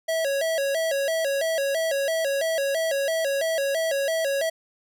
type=tone with vibrato; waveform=square; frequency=600 Hz; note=D5; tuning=37 cents sharp; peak=-23 dBFS; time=0.08-4.5 s; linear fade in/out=10 ms; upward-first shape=square; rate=3 Hz; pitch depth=140 cents each way; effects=none